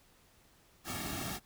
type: noise with comb filter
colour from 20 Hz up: pink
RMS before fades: -39 dBFS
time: 0.84-1.4 s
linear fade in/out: 50 ms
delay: 2 ms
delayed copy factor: -1
effects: pink hiss -65 dBFS RMS until 1.45 s